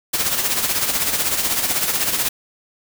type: noise with tremolo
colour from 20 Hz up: white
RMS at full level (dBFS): -18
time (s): 0.13-2.29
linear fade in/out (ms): 10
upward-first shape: sine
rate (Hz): 16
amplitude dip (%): 55
effects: none